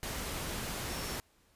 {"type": "tone in noise", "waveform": "sine", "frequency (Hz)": 5450, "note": "F8", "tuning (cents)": -43, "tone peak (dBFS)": -47, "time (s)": [0.9, 1.15], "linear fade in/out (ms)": 0, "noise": "pink", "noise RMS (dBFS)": -38, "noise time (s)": [0.03, 1.2], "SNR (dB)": -12, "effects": ["pink hiss -68 dBFS RMS until 1.55 s", "resampled to 32000 Hz"]}